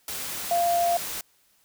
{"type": "tone in noise", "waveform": "sine", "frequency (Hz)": 692, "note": "F5", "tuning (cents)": -16, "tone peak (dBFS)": -20, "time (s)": [0.51, 0.97], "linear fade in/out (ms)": 2, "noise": "white", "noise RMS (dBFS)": -33, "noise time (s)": [0.08, 1.21], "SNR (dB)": 10, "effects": ["white hiss -64 dBFS RMS until 1.64 s"]}